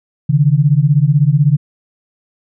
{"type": "beating tone pair", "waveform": "sine", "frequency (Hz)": [138, 154], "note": ["C#3", "D#3"], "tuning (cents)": [-7, -17], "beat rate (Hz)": 16, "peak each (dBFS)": -11, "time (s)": [0.29, 1.57], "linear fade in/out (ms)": 10, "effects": []}